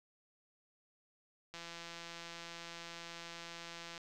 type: click train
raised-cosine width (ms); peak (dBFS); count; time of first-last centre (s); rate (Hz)
0.2; -30; 413; 1.54-3.978; 169
effects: none